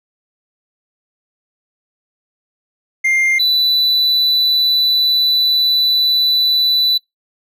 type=tone pair in turn; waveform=triangle; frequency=2108 / 3979 Hz; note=C7 / B7; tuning=+12 / +12 cents; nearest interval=major seventh; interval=1100 cents; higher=second; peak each=-10 dBFS; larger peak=neither; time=3.04-3.39 / 3.39-6.98 s; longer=second; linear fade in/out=10 ms; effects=noise-tail reverb RT60 0.2 s tail -26 dB re dry